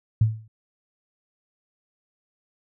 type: tone with exponential decay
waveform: sine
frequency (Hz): 110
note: A2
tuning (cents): 0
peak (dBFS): -12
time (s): 0.21-0.48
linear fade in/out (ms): 5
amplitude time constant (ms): 58
effects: none